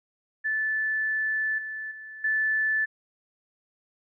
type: tone with level steps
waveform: sine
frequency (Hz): 1748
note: A6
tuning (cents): -12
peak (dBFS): -24 / -32 / -39 / -22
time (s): 0.44-2.86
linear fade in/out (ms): 20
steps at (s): 1.58 / 1.91 / 2.24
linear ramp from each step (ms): 5
effects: none